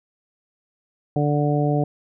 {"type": "harmonic tone", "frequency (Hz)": 146.83, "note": "D3", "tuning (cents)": 0, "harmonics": [1, 2, 3, 4, 5], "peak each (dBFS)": [-20, -24, -26, -27, -27], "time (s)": [1.16, 1.84], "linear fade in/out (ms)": 2, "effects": []}